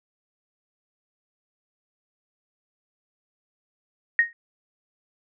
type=tone with exponential decay; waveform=sine; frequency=1864.7 Hz; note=A#6; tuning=in tune; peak=-11 dBFS; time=4.19-4.33 s; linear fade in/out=1 ms; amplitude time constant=29 ms; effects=none